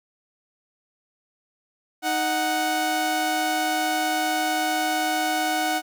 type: tone pair together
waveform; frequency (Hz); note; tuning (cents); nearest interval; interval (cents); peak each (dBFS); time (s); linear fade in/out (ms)
sawtooth; 311.1 / 740; D#4 / F#5; 0 / 0; octave + minor third; 1500; -24 / -19; 2.02-5.82; 50
effects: none